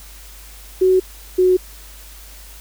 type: tone pair in turn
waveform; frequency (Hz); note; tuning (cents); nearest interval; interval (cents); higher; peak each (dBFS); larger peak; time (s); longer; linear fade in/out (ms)
sine; 373 / 367.7; F#4 / F#4; +14 / -11; unison; 25; first; -10; neither; 0.81-1 / 1.38-1.57; neither; 10
effects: added 50 Hz sine -39 dBFS peak until 2.6 s + white hiss -42 dBFS RMS until 2.6 s